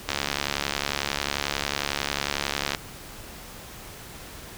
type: click train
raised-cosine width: 0.2 ms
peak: -7 dBFS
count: 190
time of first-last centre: 0.09-2.748 s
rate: 71.1 Hz
effects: pink hiss -42 dBFS RMS until 4.57 s